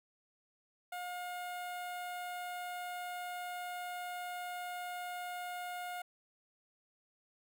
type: tone with notch filter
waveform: sawtooth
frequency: 715 Hz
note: F5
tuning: 41 cents sharp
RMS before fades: -42 dBFS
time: 0.92-6.02 s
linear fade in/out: 5 ms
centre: 5500 Hz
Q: 1.1
effects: none